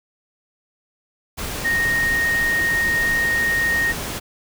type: tone in noise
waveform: sine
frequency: 1858 Hz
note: A#6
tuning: 6 cents flat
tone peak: -17 dBFS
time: 1.64-3.93 s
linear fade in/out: 20 ms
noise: pink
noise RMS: -28 dBFS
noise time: 1.37-4.2 s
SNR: +8 dB
effects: none